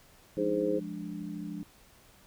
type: chord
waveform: sine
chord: D diminished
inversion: first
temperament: equal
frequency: 174.61 / 207.7 / 293.7 Hz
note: F3 / Ab3 / D4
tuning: 0 / 0 / 0 cents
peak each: -40 dBFS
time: 0.37-1.63 s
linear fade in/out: 0 ms
type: harmonic tone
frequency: 104.1 Hz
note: G#2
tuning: 5 cents sharp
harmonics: 3 / 4 / 5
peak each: -31 / -31 / -31 dBFS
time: 0.37-0.8 s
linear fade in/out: 20 ms
effects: pink hiss -59 dBFS RMS until 2.26 s